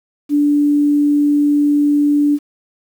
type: tone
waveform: sine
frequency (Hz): 291.5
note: D4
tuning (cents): -13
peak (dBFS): -10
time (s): 0.29-2.39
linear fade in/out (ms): 50
effects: 7-bit